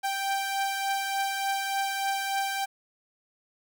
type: beating tone pair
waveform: sawtooth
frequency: 784 / 787.4 Hz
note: G5 / G5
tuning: 0 / +8 cents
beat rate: 3.4 Hz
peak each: -24 / -31 dBFS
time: 0.03-2.66 s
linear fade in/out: 20 ms
effects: none